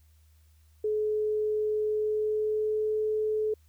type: tone with pitch glide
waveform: sine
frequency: 426.7 to 430.4 Hz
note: G#4 to A4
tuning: +47 to -38 cents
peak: -25 dBFS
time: 0.84-3.54 s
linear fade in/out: 5 ms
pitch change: +15 cents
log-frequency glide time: 1.9-2.98 s
effects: added 77 Hz sine -57 dBFS peak until 3.68 s + white hiss -70 dBFS RMS until 3.68 s